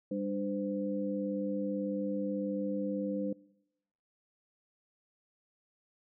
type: tone cluster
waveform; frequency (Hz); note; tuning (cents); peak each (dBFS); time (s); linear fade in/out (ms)
sine; 198.7 / 297 / 512; G3 / D4 / C5; +24 / +20 / -38; -35 / -36 / -37; 0.11-3.33; 5
effects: noise-tail reverb RT60 0.9 s tail -23 dB re dry